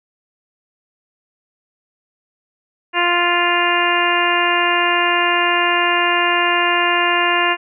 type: harmonic tone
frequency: 349.2 Hz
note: F4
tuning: in tune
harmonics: 1 / 2 / 3 / 4 / 5 / 6 / 7 / 8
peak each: -23 / -22 / -19 / -25 / -20 / -24 / -24 / -21 dBFS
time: 2.93-7.57 s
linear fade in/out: 50 ms
effects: none